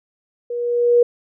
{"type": "tone with level ramp", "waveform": "sine", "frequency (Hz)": 479.8, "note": "A#4", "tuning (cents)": 50, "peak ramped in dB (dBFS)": [-23, -8], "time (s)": [0.5, 1.03], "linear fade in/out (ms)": 5, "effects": []}